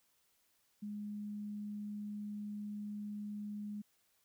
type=tone; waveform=sine; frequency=207.7 Hz; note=G#3; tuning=in tune; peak=-40 dBFS; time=0.82-3.82 s; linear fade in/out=10 ms; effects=white hiss -75 dBFS RMS until 4.24 s